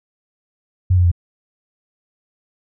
sine tone with pitch steps, 92 / 89.33 / 86.74 Hz, F#2 / F2 / F2, -9 / +40 / -11 cents, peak -10 dBFS, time 0.9-1.116 s, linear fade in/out 10 ms, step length 72 ms, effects none

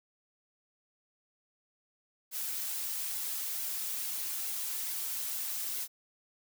blue noise with flanger, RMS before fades -36 dBFS, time 2.31-5.88 s, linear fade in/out 50 ms, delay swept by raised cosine 1.6 to 4.3 ms, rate 2.3 Hz, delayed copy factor -0.5, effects none

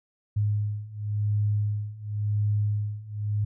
sine beating tone pair, 103.83 / 104.76 Hz, G#2 / G#2, 0 / +16 cents, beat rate 0.93 Hz, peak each -28 / -26 dBFS, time 0.36-3.45 s, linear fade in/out 10 ms, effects none

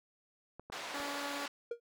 clicks, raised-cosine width 1 ms, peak -33 dBFS, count 3, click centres 0.596 / 0.7 / 1.002 s
pink band-pass noise, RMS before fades -43 dBFS, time 0.72-1.48 s, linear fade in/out 5 ms, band 580 to 5000 Hz, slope 12 dB/octave
10% pulse tone, 284.8 Hz, C#4, 47 cents sharp, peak -31 dBFS, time 0.94-1.46 s, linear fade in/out 5 ms
triangle tone with exponential decay, 471.6 Hz, A#4, 20 cents sharp, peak -30 dBFS, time 1.71-1.8 s, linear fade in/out 5 ms, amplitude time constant 19 ms
effects none

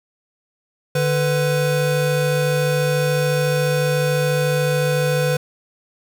square tone pair together, 148.4 / 499.2 Hz, D3 / B4, +18 / +19 cents, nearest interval octave + major sixth, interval 2101 cents, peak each -20 dBFS, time 0.95-5.37 s, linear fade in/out 5 ms, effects none

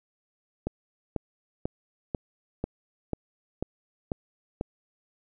click train, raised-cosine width 2 ms, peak -15 dBFS, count 9, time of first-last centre 0.67-4.611 s, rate 2.03 Hz, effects none

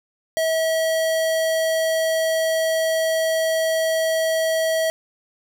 square tone, 645 Hz, E5, 38 cents flat, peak -19 dBFS, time 0.37-4.9 s, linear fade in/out 0 ms, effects none

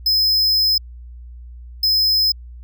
square tone bursts at uneven times, 5100 Hz, D#8, 42 cents sharp, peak -14 dBFS, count 2, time 0.06-0.78 / 1.83-2.32 s, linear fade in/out 5 ms, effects added 60 Hz sine -34 dBFS peak until 2.63 s

